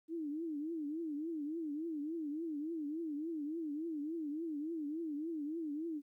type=tone with vibrato; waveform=sine; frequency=311.1 Hz; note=D#4; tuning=in tune; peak=-37 dBFS; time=0.08-6.02 s; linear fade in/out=50 ms; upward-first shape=triangle; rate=3.5 Hz; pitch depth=170 cents each way; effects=13-bit